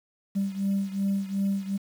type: beating tone pair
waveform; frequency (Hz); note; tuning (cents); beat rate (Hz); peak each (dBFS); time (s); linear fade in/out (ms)
sine; 196 / 198.7; G3 / G3; 0 / +24; 2.7; -25 / -28; 0.35-1.78; 20
effects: tanh soft clip ceiling -20 dBFS + 8-bit